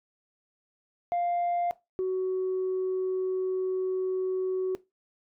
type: tone pair in turn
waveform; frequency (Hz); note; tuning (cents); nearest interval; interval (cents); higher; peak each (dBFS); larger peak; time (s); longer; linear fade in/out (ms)
sine; 698.5 / 373.5; F5 / F#4; 0 / +16; major seventh; 1084; first; -23 / -24; first; 1.12-1.71 / 1.99-4.75; second; 0
effects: noise-tail reverb RT60 0.2 s tail -18 dB re dry + tanh soft clip ceiling -23 dBFS